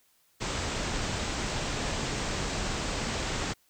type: low-pass noise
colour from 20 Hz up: pink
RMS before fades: -32 dBFS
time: 0.4-3.54 s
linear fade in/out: 20 ms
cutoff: 8200 Hz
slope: 96 dB/octave
effects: white hiss -67 dBFS RMS until 3.69 s